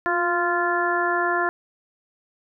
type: harmonic tone with a mistuned harmonic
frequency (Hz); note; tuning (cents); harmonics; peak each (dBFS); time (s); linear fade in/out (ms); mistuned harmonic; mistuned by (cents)
347.2; F4; -10; 1 / 2 / 3 / 4 / 5; -26 / -26 / -26 / -26 / -26; 0.06-1.49; 0; 1; +29
effects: none